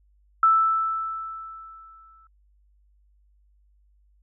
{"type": "tone with exponential decay", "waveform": "sine", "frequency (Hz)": 1320, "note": "E6", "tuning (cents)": 2, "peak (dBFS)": -13, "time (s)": [0.43, 2.27], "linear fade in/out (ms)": 2, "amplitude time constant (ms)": 400, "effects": ["added 50 Hz sine -58 dBFS peak until 4.22 s"]}